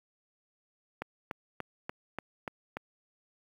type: click train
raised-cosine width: 0.5 ms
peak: -20 dBFS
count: 7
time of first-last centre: 1.02-2.769 s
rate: 3.43 Hz
effects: high-pass 100 Hz 12 dB/octave + 9-bit